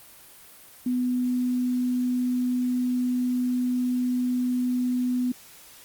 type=tone; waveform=sine; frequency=249.1 Hz; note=B3; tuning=15 cents sharp; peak=-22 dBFS; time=0.86-5.32 s; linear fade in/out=5 ms; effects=white hiss -49 dBFS RMS until 5.84 s + Opus 32 kbps